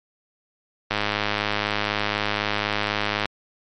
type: click train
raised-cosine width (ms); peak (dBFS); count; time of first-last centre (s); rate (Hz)
0.3; -6; 245; 0.91-3.256; 104
effects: MP3 48 kbps